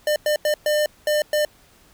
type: tone bursts at uneven times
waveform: square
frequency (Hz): 601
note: D5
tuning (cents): +40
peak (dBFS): -18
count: 6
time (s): 0.07-0.16 / 0.26-0.36 / 0.45-0.54 / 0.66-0.86 / 1.07-1.22 / 1.33-1.45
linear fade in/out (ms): 2
effects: pink hiss -54 dBFS RMS until 1.93 s